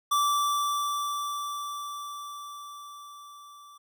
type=tone with level ramp; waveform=square; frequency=1164 Hz; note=D6; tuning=16 cents flat; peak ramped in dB=-22 to -49 dBFS; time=0.11-3.78 s; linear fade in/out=10 ms; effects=none